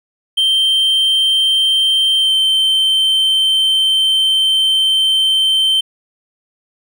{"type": "tone with pitch glide", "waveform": "triangle", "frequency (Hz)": [3136, 3109], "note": ["G7", "G7"], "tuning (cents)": [0, -15], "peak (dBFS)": -9, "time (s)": [0.37, 5.81], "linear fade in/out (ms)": 10, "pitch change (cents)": -15, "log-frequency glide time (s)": [2.18, 2.32], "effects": []}